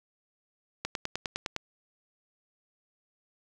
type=click train; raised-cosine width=0.2 ms; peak=-14 dBFS; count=8; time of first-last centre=0.85-1.564 s; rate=9.81 Hz; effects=none